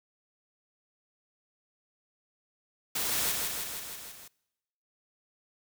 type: noise with echo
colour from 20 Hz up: white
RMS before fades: -31 dBFS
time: 2.95-3.32 s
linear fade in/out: 5 ms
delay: 160 ms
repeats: 6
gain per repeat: -3 dB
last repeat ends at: 4.28 s
effects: noise-tail reverb RT60 1.0 s tail -25 dB re dry